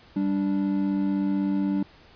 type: tone pair together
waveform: triangle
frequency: 196 / 292.1 Hz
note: G3 / D4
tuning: 0 / -9 cents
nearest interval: perfect fifth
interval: 691 cents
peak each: -23 / -23 dBFS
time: 0.16-1.83 s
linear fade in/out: 5 ms
effects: pink hiss -53 dBFS RMS until 2.15 s + resampled to 11025 Hz